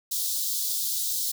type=high-pass noise; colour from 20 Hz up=white; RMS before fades=-28 dBFS; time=0.11-1.32 s; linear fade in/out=10 ms; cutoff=3600 Hz; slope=48 dB/octave; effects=none